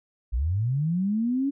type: linear sweep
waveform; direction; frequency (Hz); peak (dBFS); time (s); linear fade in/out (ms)
sine; up; 51.91 to 284.8; -22; 0.32-1.51; 20
effects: none